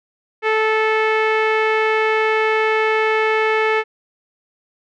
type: tone with low-pass filter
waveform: sawtooth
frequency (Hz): 437.2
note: A4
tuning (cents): -11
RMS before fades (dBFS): -17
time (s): 0.42-3.84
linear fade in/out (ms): 50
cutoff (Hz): 2200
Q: 2.6
effects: none